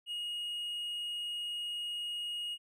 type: tone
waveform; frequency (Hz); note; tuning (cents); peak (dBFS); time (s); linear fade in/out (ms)
triangle; 2876; F#7; -50; -34; 0.06-2.58; 50
effects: none